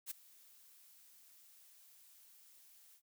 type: noise with ADSR envelope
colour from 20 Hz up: blue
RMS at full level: -41 dBFS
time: 0.06-3.02 s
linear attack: 49 ms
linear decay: 9 ms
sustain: -22 dB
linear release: 79 ms
effects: none

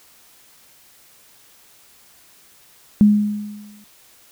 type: tone with exponential decay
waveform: sine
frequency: 208.3 Hz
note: G#3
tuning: 5 cents sharp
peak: -6 dBFS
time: 3.01-3.84 s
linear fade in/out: 0 ms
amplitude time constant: 180 ms
effects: white hiss -51 dBFS RMS until 4.31 s

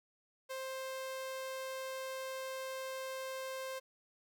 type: tone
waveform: sawtooth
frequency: 526 Hz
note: C5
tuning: 9 cents sharp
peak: -36 dBFS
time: 0.49-3.8 s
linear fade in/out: 20 ms
effects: none

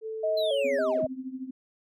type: tone with pitch glide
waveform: sine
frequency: 440.6 to 397.1 Hz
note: A4 to G4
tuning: +2 to +22 cents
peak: -32 dBFS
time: 0.01-0.98 s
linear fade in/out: 50 ms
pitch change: -180 cents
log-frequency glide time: 0.56-0.87 s
type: tone with vibrato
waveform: sine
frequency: 594 Hz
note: D5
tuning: 20 cents sharp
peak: -24 dBFS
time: 0.23-1.07 s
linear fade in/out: 10 ms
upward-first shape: square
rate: 1.8 Hz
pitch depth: 110 cents each way
type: linear sweep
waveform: triangle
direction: down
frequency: 4144 to 77 Hz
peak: -32 dBFS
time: 0.37-1.05 s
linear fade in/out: 5 ms
type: tone with tremolo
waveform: sine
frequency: 260 Hz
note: C4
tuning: 11 cents flat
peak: -30 dBFS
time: 0.64-1.51 s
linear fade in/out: 10 ms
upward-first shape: triangle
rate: 13 Hz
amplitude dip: 85%
effects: none

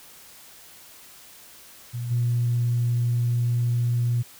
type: tone with level steps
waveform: sine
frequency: 120 Hz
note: B2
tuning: 49 cents flat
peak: -27 / -19 dBFS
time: 1.93-4.23 s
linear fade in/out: 20 ms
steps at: 2.1 s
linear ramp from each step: 20 ms
effects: tanh soft clip ceiling -15 dBFS + white hiss -48 dBFS RMS until 4.39 s

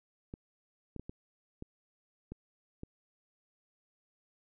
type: clicks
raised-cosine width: 3 ms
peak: -29 dBFS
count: 7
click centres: 0.339 / 0.963 / 0.996 / 1.095 / 1.624 / 2.32 / 2.834 s
effects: none

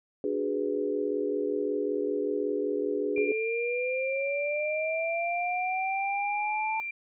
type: chord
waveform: sine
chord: G# half-diminished seventh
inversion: second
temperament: equal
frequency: 293.7 / 370 / 415.3 / 493.9 Hz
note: D4 / F#4 / G#4 / B4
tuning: 0 / 0 / 0 / 0 cents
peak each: -33 / -35 / -29 / -34 dBFS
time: 0.24-3.32 s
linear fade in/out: 2 ms
type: tone with pitch glide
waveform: sine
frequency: 2387 to 2368 Hz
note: D7 to D7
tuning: +28 to +14 cents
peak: -32 dBFS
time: 3.16-6.91 s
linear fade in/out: 5 ms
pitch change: -14 cents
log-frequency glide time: 3.96-4.14 s
type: linear sweep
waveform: sine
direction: up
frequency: 415.3 to 886 Hz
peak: -28 dBFS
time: 3.18-6.8 s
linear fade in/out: 0 ms
effects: none

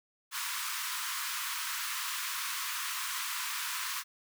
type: high-pass noise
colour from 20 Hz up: pink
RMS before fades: -36 dBFS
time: 0.31-4.04 s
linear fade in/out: 50 ms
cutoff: 970 Hz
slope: 96 dB/octave
effects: none

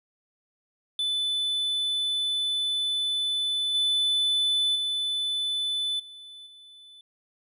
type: tone with level steps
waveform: triangle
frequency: 3500 Hz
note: A7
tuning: 10 cents flat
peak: -23 / -20 / -24 / -41 / -46 dBFS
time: 0.99-7.01 s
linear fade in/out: 2 ms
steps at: 3.74 / 4.75 / 5.99 / 6.46 s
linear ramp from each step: 10 ms
effects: resampled to 32000 Hz

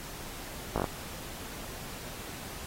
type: slowing click train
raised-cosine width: 1 ms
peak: -15 dBFS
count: 5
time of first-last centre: 0.76-0.842 s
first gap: 18 ms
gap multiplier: 1.09
effects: pink hiss -43 dBFS RMS until 2.66 s + AAC 48 kbps

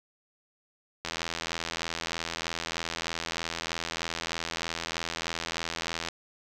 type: click train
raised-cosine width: 0.2 ms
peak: -14 dBFS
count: 420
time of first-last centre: 1.05-6.086 s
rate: 83.2 Hz
effects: none

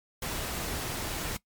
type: noise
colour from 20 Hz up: pink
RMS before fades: -34 dBFS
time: 0.22-1.37 s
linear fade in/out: 5 ms
effects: noise-tail reverb RT60 0.1 s tail -20 dB re dry + MP3 96 kbps

